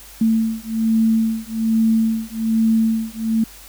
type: beating tone pair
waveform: sine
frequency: 222.8 / 224 Hz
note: A3 / A3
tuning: +22 / +31 cents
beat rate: 1.2 Hz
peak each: -18 / -18 dBFS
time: 0.21-3.44 s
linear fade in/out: 5 ms
effects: added 50 Hz sine -45 dBFS peak until 3.68 s + white hiss -42 dBFS RMS until 3.68 s